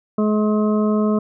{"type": "harmonic tone", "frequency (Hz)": 212.5, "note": "G#3", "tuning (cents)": 40, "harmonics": [1, 2, 3, 5, 6], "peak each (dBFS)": [-16, -22, -26, -30, -32], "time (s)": [0.18, 1.19], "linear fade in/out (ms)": 5, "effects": []}